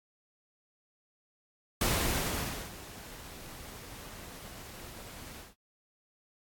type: noise with ADSR envelope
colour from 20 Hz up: pink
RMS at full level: -28 dBFS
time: 1.81-5.55 s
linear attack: 3 ms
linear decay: 900 ms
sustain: -19 dB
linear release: 160 ms
effects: noise-tail reverb RT60 0.1 s tail -26 dB re dry + AAC 64 kbps